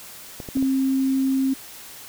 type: clicks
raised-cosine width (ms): 2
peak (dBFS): -20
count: 4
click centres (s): 0.402 / 0.488 / 0.571 / 0.626
type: tone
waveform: sine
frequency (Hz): 266.7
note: C4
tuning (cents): +33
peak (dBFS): -18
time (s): 0.55-1.54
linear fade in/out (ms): 10
effects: white hiss -41 dBFS RMS until 2.08 s